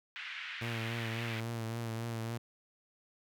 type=band-pass noise; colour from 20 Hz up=white; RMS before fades=-43 dBFS; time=0.16-1.4 s; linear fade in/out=0 ms; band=1500 to 2800 Hz; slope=24 dB/octave
type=tone with vibrato; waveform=sawtooth; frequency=114.8 Hz; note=A#2; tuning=26 cents flat; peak=-32 dBFS; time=0.61-2.38 s; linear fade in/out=10 ms; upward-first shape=triangle; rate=3.6 Hz; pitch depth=47 cents each way
effects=none